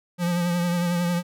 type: tone with vibrato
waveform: square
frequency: 174.5 Hz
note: F3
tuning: 1 cent flat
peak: -22 dBFS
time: 0.18-1.23 s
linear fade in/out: 50 ms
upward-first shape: triangle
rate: 11 Hz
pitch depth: 41 cents each way
effects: none